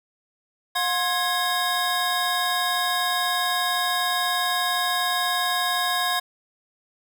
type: tone cluster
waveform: square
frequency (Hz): 717 / 1060 / 1658 / 3752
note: F5 / C6 / G#6 / A#7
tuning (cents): +45 / +22 / -3 / +11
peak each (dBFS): -28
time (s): 0.75-6.2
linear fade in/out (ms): 10
effects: none